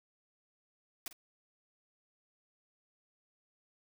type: noise with echo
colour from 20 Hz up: white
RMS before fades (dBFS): -40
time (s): 1.06-1.08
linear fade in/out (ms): 2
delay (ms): 49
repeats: 1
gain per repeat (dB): -13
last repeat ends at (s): 1.129
effects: none